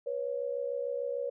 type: tone pair together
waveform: sine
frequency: 487.7 / 554.4 Hz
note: B4 / C#5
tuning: -22 / 0 cents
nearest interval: major second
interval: 222 cents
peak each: -34 / -34 dBFS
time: 0.06-1.3 s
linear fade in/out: 10 ms
effects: none